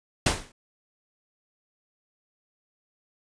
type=noise with exponential decay; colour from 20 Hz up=pink; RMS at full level=-18 dBFS; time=0.26-0.52 s; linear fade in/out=5 ms; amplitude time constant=55 ms; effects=resampled to 22050 Hz